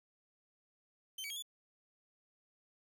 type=tone with pitch steps; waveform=sawtooth; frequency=3096 / 2271 / 3263 / 3454 Hz; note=G7 / C#7 / G#7 / A7; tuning=-22 / +41 / -31 / -33 cents; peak=-38 dBFS; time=1.18-1.424 s; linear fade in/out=5 ms; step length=61 ms; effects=12-bit